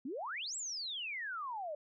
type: exponential two-way sweep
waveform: sine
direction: up then down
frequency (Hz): 236.1 to 7902 to 576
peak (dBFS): -38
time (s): 0.05-1.75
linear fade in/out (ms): 5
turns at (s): 0.56
effects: none